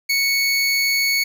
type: tone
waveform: 25% pulse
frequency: 2217 Hz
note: C#7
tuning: in tune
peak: -13 dBFS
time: 0.09-1.24 s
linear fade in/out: 10 ms
effects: none